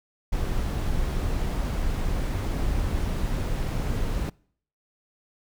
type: noise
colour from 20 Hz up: brown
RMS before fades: -26 dBFS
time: 0.32-4.3 s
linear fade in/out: 10 ms
effects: noise-tail reverb RT60 0.6 s tail -26 dB re dry